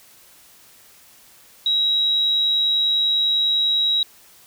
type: tone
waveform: sine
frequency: 3850 Hz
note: B7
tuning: 45 cents flat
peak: -16 dBFS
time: 1.66-4.03 s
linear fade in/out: 2 ms
effects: white hiss -50 dBFS RMS until 4.46 s